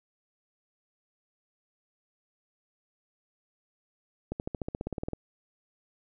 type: accelerating click train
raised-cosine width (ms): 2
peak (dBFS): -19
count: 14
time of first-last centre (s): 4.32-5.133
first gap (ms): 79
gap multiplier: 0.96
effects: none